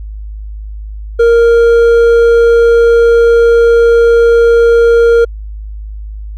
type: tone with hard clipping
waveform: sine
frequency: 466.2 Hz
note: A#4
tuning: in tune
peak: -5 dBFS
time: 1.19-5.25 s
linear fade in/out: 10 ms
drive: 5 dB
effects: added 52 Hz sine -21 dBFS peak until 6.37 s